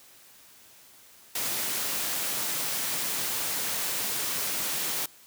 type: high-pass noise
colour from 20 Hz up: white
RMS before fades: -30 dBFS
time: 1.35-5.06 s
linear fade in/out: 5 ms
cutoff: 110 Hz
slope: 24 dB/octave
effects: white hiss -54 dBFS RMS until 5.26 s + high-pass 60 Hz 12 dB/octave